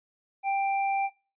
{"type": "tone", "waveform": "square", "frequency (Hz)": 787, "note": "G5", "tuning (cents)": 7, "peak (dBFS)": -25, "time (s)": [0.43, 1.1], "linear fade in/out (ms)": 50, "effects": ["noise-tail reverb RT60 0.3 s tail -19 dB re dry", "resampled to 8000 Hz"]}